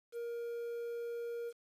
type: tone with quantisation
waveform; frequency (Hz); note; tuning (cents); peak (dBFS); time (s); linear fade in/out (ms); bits
triangle; 470.4; A#4; +16; -36; 0.12-1.53; 50; 10
effects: resampled to 32000 Hz